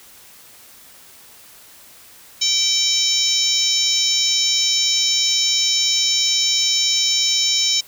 harmonic tone, 771 Hz, G5, 29 cents flat, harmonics 3 / 4 / 5 / 6 / 7 / 8 / 9, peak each -29 / -25 / -21 / -30 / -19 / -25 / -24 dBFS, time 2.41-7.81 s, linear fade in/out 10 ms, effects white hiss -45 dBFS RMS until 7.87 s

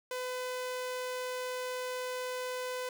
sawtooth tone, 504 Hz, B4, 35 cents sharp, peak -31 dBFS, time 0.11-2.89 s, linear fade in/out 2 ms, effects none

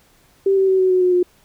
sine tone with pitch steps, 390 / 384.4 / 378.9 / 373.5 / 368.1 / 362.8 / 357.6 Hz, G4 / G4 / F#4 / F#4 / F#4 / F#4 / F4, -9 / -34 / +41 / +16 / -9 / -34 / +41 cents, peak -12 dBFS, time 0.46-1.23 s, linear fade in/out 5 ms, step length 110 ms, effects pink hiss -55 dBFS RMS until 1.44 s

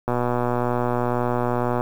click train, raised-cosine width 1 ms, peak -9 dBFS, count 212, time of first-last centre 0.08-1.81 s, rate 122 Hz, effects 7-bit

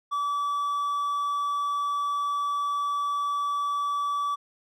triangle tone, 1151 Hz, D6, 35 cents flat, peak -23 dBFS, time 0.11-4.36 s, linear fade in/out 20 ms, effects none

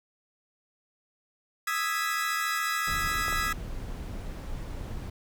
40% pulse chord, E major seventh, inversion third, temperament equal, 1244.5 / 1318.5 / 1661.2 / 1975.5 Hz, D#6 / E6 / G#6 / B6, 0 / 0 / 0 / 0 cents, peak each -32 dBFS, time 1.67-3.53 s, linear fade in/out 5 ms
brown noise, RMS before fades -36 dBFS, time 2.87-5.1 s, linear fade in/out 5 ms
clicks, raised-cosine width 1 ms, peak -23 dBFS, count 2, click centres 3.282 / 3.326 s
effects none

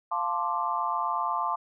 sine chord, D minor seventh, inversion first, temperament equal, 698.5 / 880 / 1046.5 / 1174.7 Hz, F5 / A5 / C6 / D6, 0 / 0 / 0 / 0 cents, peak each -34 / -31 / -30 / -31 dBFS, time 0.11-1.56 s, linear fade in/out 10 ms, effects none

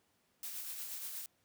blue noise with tremolo, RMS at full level -42 dBFS, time 0.43-1.26 s, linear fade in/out 2 ms, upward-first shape sine, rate 8.4 Hz, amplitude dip 35%, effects pink hiss -75 dBFS RMS until 1.44 s + high-pass 100 Hz 12 dB/octave

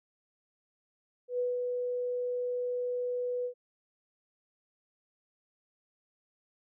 sine tone with ADSR envelope, 493.2 Hz, B4, 2 cents flat, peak -27 dBFS, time 1.28-3.54 s, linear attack 110 ms, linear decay 180 ms, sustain -3 dB, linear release 89 ms, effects none

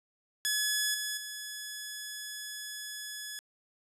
10% pulse tone with level steps, 1700 Hz, G#6, 40 cents sharp, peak -19 / -24 / -30 dBFS, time 0.45-3.39 s, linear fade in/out 0 ms, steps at 0.94 / 1.17 s, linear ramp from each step 5 ms, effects resampled to 32000 Hz

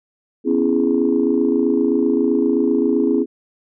sine chord, C# minor seventh, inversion third, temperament just, 249.5 / 277.2 / 332.6 / 415.8 Hz, B3 / C#4 / E4 / G#4, +18 / 0 / +16 / +2 cents, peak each -19 dBFS, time 0.44-3.26 s, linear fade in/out 50 ms, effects tanh soft clip ceiling -5 dBFS

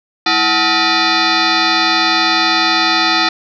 sine tone with frequency modulation, 1400 Hz, F6, 4 cents sharp, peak -10 dBFS, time 0.26-3.29 s, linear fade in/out 5 ms, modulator 536 Hz, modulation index 6.2, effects none

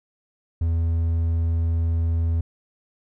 triangle tone, 82.8 Hz, E2, 8 cents sharp, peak -17 dBFS, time 0.61-2.41 s, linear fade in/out 5 ms, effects none

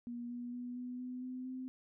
sine tone with pitch steps, 239.4 / 242.3 / 245.3 / 248.3 / 251.3 / 254.4 / 257.5 Hz, A#3 / B3 / B3 / B3 / B3 / C4 / C4, +46 / -33 / -12 / +9 / +30 / -48 / -28 cents, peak -40 dBFS, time 0.07-1.68 s, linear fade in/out 0 ms, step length 230 ms, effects none

